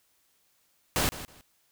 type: noise with echo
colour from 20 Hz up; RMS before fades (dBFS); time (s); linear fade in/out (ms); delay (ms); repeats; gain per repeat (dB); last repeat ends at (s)
pink; -26; 0.96-1.09; 0; 160; 2; -14; 1.41
effects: white hiss -69 dBFS RMS until 1.71 s